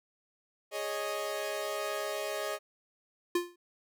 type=chord; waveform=sawtooth; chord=Ab suspended fourth; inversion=none; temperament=equal; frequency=415.3 / 554.4 / 622.3 Hz; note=Ab4 / Db5 / Eb5; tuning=0 / 0 / 0 cents; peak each=-35 / -35 / -32 dBFS; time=0.71-2.59 s; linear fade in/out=50 ms
type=tone with exponential decay; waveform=square; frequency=350 Hz; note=F4; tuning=4 cents sharp; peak=-24 dBFS; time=3.35-3.56 s; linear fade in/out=5 ms; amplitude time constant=45 ms
effects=none